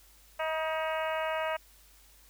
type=harmonic tone with a mistuned harmonic; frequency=317.6 Hz; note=D#4; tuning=36 cents sharp; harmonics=2 / 3 / 4 / 5 / 6 / 7 / 8 / 9; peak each=-32 / -36 / -38 / -40 / -42 / -43 / -44 / -45 dBFS; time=0.39-1.57 s; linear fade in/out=10 ms; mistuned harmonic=4; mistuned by=-19 cents; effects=added 50 Hz sine -60 dBFS peak until 2.29 s + white hiss -60 dBFS RMS until 2.29 s